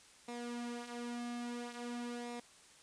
sawtooth tone with flanger, 240 Hz, B3, 49 cents flat, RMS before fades -43 dBFS, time 0.28-2.4 s, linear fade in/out 5 ms, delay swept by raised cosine 0.64 to 6.34 ms, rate 0.49 Hz, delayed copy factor -0.6, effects white hiss -61 dBFS RMS until 2.82 s + resampled to 22050 Hz

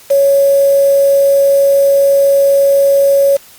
sine tone with quantisation, 556 Hz, C#5, 5 cents sharp, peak -6 dBFS, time 0.1-3.37 s, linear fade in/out 10 ms, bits 4, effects white hiss -40 dBFS RMS until 3.58 s + Opus 48 kbps

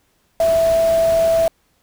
sine tone in noise, 659.3 Hz, E5, in tune, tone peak -12 dBFS, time 0.4-1.48 s, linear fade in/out 2 ms, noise pink, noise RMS -30 dBFS, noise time 0.4-1.48 s, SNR +15 dB, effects pink hiss -62 dBFS RMS until 1.82 s

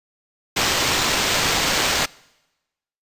violet noise with sample-and-hold, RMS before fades -20 dBFS, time 0.56-2.06 s, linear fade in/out 10 ms, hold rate 11025 Hz, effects noise-tail reverb RT60 1.0 s tail -24 dB re dry + resampled to 32000 Hz

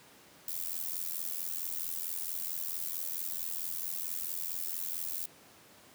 violet noise with amplitude modulation, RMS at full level -33 dBFS, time 0.48-5.26 s, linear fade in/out 2 ms, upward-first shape sine, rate 84.5 Hz, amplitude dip 90%, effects pink hiss -57 dBFS RMS until 5.94 s + high-pass 150 Hz 12 dB/octave

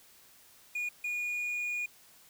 triangle tone bursts at uneven times, 2443 Hz, D#7, 32 cents flat, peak -30 dBFS, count 2, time 0.75-0.89 / 1.04-1.86 s, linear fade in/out 5 ms, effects white hiss -59 dBFS RMS until 2.29 s

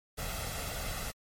pink noise with comb filter, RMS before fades -37 dBFS, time 0.17-1.12 s, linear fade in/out 20 ms, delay 1.5 ms, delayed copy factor +0.6, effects MP3 64 kbps

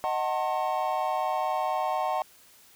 triangle chord, D# diminished seventh, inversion none, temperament just, 622.3 / 746.7 / 896 / 1075.3 Hz, D#5 / F#5 / A5 / C6, 0 / +16 / +31 / +47 cents, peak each -30 / -27 / -30 / -31 dBFS, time 0.04-2.22 s, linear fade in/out 0 ms, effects white hiss -56 dBFS RMS until 2.75 s

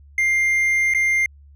triangle tone with dropouts, 2100 Hz, C7, 6 cents sharp, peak -14 dBFS, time 0.18-1.26 s, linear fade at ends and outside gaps 2 ms, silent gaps 0.938-0.947 s, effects added 71 Hz sine -44 dBFS peak until 1.55 s

